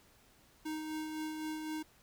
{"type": "tone with tremolo", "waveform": "square", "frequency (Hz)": 311.1, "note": "D#4", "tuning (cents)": 0, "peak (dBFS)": -37, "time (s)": [0.65, 1.83], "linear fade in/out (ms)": 10, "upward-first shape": "sine", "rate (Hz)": 3.9, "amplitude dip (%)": 35, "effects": ["pink hiss -65 dBFS RMS until 2.02 s"]}